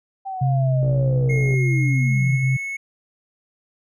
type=linear sweep; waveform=sine; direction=down; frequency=784 to 116.54 Hz; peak=-26 dBFS; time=0.25-2.45 s; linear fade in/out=20 ms
type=tone; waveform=sine; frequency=132.1 Hz; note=C3; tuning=17 cents sharp; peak=-16 dBFS; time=0.41-2.57 s; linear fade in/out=10 ms
type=click train; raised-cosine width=2 ms; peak=-20 dBFS; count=44; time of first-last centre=0.83-1.541 s; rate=60.5 Hz
type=tone with pitch glide; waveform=triangle; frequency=2151 to 2197 Hz; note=C7 to C#7; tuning=+47 to -16 cents; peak=-24 dBFS; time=1.29-2.77 s; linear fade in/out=10 ms; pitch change=+37 cents; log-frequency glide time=1.77-2.54 s
effects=none